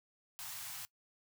white band-stop noise, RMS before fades -45 dBFS, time 0.39-0.85 s, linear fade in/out 0 ms, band 160 to 690 Hz, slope 48 dB/octave, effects noise-tail reverb RT60 0.1 s tail -21 dB re dry + high-pass 80 Hz 12 dB/octave

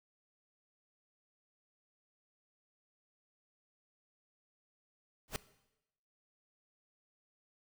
pink noise with exponential growth, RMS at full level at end -32 dBFS, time 5.28-5.36 s, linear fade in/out 0 ms, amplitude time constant 17 ms, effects noise-tail reverb RT60 0.9 s tail -18 dB re dry

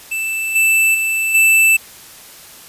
square tone with level steps, 2647 Hz, E7, 7 cents sharp, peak -19 / -11 / -16 / -9 dBFS, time 0.11-1.77 s, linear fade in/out 10 ms, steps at 0.55 / 0.94 / 1.34 s, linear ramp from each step 10 ms, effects white hiss -39 dBFS RMS until 2.68 s + resampled to 32000 Hz

